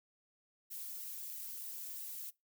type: noise with flanger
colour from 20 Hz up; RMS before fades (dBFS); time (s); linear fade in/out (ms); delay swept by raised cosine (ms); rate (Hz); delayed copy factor
violet; -45; 0.7-2.31; 20; 1 to 6.5; 3; +0.85
effects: noise-tail reverb RT60 0.2 s tail -22 dB re dry